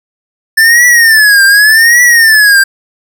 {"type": "tone with vibrato", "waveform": "square", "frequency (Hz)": 1760, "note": "A6", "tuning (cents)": 0, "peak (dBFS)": -3, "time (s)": [0.57, 2.64], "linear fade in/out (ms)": 10, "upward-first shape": "triangle", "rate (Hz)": 0.86, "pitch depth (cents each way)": 190, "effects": []}